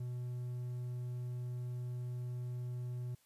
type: tone with hard clipping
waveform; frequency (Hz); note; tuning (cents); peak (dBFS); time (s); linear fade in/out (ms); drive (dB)
triangle; 123.47; B2; 0; -39; 0-3.15; 5; 6
effects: white hiss -71 dBFS RMS until 3.25 s + resampled to 32000 Hz